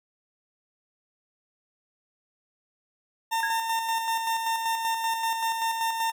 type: tone with tremolo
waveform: 40% pulse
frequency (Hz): 907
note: A#5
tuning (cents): -48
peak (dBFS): -23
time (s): 3.31-6.12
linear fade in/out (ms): 20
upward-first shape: square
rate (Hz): 5.2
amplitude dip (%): 40
type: tone with exponential decay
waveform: sine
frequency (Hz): 1653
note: G#6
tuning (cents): -9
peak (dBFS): -22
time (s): 3.43-3.69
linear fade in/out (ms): 2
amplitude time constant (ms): 55
effects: none